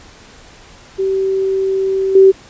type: tone with level steps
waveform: sine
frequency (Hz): 384.8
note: G4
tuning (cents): -32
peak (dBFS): -13 / -3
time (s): 0.98-2.32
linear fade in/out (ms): 20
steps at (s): 2.15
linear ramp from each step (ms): 5
effects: pink hiss -41 dBFS RMS until 2.49 s + resampled to 16000 Hz